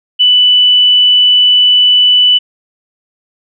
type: tone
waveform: sine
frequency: 2980 Hz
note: F#7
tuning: 12 cents sharp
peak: -4 dBFS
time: 0.19-2.39 s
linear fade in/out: 20 ms
effects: none